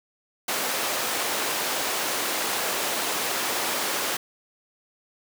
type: high-pass noise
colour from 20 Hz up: pink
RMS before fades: -27 dBFS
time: 0.48-4.17 s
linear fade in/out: 5 ms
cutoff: 440 Hz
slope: 12 dB/octave
effects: none

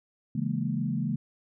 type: chord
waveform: sine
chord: A# half-diminished seventh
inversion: first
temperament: equal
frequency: 138.59 / 164.81 / 207.7 / 233.1 Hz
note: C#3 / E3 / G#3 / A#3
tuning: 0 / 0 / 0 / 0 cents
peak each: -32 dBFS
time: 0.35-1.16 s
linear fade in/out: 5 ms
effects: none

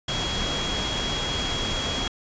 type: tone in noise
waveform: sine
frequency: 3300 Hz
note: G#7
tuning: 12 cents flat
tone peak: -29 dBFS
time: 0.08-2.08 s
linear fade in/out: 5 ms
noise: pink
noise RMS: -28 dBFS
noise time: 0.08-2.08 s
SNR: -4 dB
effects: resampled to 16000 Hz

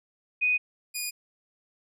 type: tone pair in turn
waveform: sine / 10% pulse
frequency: 2489 / 2456 Hz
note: D#7 / D#7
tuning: 0 / -23 cents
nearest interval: unison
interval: 23 cents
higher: first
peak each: -21 dBFS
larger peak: neither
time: 0.41-0.58 / 0.94-1.11 s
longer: neither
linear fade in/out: 20 ms
effects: resampled to 32000 Hz

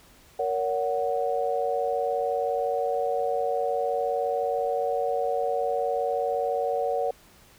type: chord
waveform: sine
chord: F# major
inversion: first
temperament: equal with one note detuned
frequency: 466.2 / 565.7 / 740 Hz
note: A#4 / C#5 / F#5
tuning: 0 / +35 / 0 cents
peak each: -28 dBFS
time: 0.39-7.11 s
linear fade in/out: 5 ms
effects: pink hiss -55 dBFS RMS until 7.58 s

